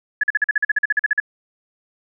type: tone bursts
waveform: sine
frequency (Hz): 1700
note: G#6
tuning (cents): +40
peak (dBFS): -13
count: 15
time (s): 0.21-1.201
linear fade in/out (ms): 5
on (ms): 25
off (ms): 44
effects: none